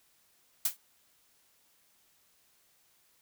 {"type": "noise with exponential decay", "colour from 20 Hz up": "blue", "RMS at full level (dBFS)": -23, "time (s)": [0.65, 0.77], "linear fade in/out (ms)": 5, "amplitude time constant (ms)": 25, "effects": ["white hiss -68 dBFS RMS until 3.21 s"]}